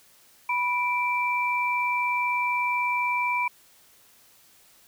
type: tone pair together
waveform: sine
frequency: 984 / 2342 Hz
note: B5 / D7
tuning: -7 / -5 cents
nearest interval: octave + minor third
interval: 1502 cents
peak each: -25 / -26 dBFS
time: 0.49-3.48 s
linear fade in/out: 5 ms
effects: white hiss -57 dBFS RMS until 4.87 s